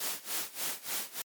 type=noise with tremolo; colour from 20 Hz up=white; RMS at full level=-33 dBFS; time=0-1.22 s; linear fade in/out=5 ms; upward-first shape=sine; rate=3.4 Hz; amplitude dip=90%; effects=high-pass 200 Hz 12 dB/octave + MP3 96 kbps